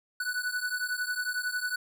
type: beating tone pair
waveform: square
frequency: 1480 / 1491 Hz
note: F#6 / F#6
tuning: 0 / +13 cents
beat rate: 11 Hz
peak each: -33 / -34 dBFS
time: 0.2-1.76 s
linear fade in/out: 5 ms
effects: none